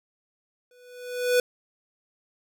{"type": "tone with exponential growth", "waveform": "square", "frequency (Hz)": 493.9, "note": "B4", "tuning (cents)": 0, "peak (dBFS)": -17, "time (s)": [0.71, 1.4], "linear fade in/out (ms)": 2, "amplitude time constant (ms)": 150, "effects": []}